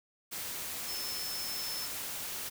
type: tone in noise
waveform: sine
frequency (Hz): 5274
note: E8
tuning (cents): 0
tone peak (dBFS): -38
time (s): 0.87-1.87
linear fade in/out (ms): 20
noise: white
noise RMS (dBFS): -39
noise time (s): 0.31-2.5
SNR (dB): -2
effects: none